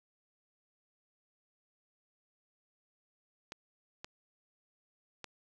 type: clicks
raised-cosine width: 0.2 ms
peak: -25 dBFS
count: 3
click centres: 3.521 / 4.045 / 5.243 s
effects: none